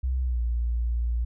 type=tone with pitch glide; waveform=sine; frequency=64 to 58.69 Hz; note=C2 to A#1; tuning=-38 to +12 cents; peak=-23 dBFS; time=0.03-1.25 s; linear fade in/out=10 ms; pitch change=-150 cents; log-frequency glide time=0.22-0.41 s; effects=none